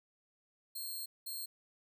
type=tone bursts at uneven times; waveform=10% pulse; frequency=4232 Hz; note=C8; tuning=19 cents sharp; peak=-33 dBFS; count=2; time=0.75-1.06 / 1.26-1.46 s; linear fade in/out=10 ms; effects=none